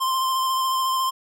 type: tone with vibrato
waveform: square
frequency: 1046.5 Hz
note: C6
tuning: in tune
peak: -21 dBFS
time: 0-1.11 s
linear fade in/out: 20 ms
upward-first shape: sine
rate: 14 Hz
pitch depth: 17 cents each way
effects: none